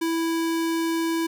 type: tone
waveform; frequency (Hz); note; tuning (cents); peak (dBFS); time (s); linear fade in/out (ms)
square; 329.6; E4; 0; -23; 0.01-1.27; 10
effects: none